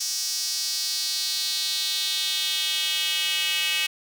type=tone with high-pass filter sweep; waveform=square; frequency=171.9 Hz; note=F3; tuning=27 cents flat; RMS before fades=-26 dBFS; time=0-3.87 s; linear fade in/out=10 ms; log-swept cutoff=5500 to 2700 Hz; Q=3.4; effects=none